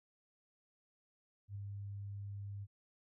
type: tone with ADSR envelope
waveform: sine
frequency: 100.5 Hz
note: G2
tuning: 44 cents sharp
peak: -40 dBFS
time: 1.48-2.67 s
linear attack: 74 ms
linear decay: 7 ms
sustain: -2 dB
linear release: 41 ms
effects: none